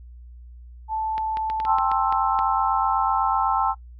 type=tone; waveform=sine; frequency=877 Hz; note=A5; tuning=6 cents flat; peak=-23 dBFS; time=0.88-1.78 s; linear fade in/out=50 ms
type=clicks; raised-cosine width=0.3 ms; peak=-18 dBFS; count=9; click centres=1.18 / 1.371 / 1.5 / 1.601 / 1.651 / 1.785 / 1.916 / 2.125 / 2.39 s
type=chord; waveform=sine; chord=A minor seventh; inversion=third; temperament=just; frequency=792 / 880 / 1056 / 1320 Hz; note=G5 / A5 / C6 / E6; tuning=+18 / 0 / +16 / +2 cents; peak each=-24 / -24 / -25 / -25 dBFS; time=1.65-3.75 s; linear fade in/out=50 ms
effects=noise-tail reverb RT60 0.1 s tail -21 dB re dry + added 60 Hz sine -40 dBFS peak until 3.99 s